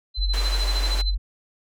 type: tone with tremolo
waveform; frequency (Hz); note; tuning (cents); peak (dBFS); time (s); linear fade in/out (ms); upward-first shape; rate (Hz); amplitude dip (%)
sine; 4055; B7; +45; -24; 0.14-1.15; 50; sine; 13; 85
type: tone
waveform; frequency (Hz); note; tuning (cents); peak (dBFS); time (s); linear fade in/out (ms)
sine; 46.25; F#1; 0; -20; 0.17-1.18; 20
type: band-pass noise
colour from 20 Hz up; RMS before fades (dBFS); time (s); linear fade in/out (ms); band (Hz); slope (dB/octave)
pink; -34; 0.33-1.02; 10; 440 to 8100; 12
effects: none